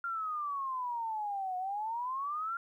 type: exponential two-way sweep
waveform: sine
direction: down then up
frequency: 1396.9 to 726 to 1396.9 Hz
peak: -33 dBFS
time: 0.04-2.57 s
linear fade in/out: 2 ms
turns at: 1.57 s
effects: 12-bit